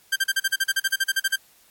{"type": "tone bursts", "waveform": "sawtooth", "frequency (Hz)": 1580, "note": "G6", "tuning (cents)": 13, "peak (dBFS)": -15, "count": 16, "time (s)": [0.12, 1.361], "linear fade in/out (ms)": 10, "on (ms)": 41, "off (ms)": 39, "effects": ["white hiss -57 dBFS RMS until 1.7 s", "AAC 64 kbps"]}